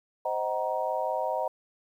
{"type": "chord", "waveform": "sine", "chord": "C half-diminished seventh", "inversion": "none", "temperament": "just", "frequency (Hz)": [523.3, 627.9, 753.5, 941.9], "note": ["C5", "Eb5", "Gb5", "Bb5"], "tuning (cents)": [0, 16, 31, 18], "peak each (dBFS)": [-33, -31, -33, -32], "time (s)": [0.25, 1.48], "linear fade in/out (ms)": 5, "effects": ["10-bit"]}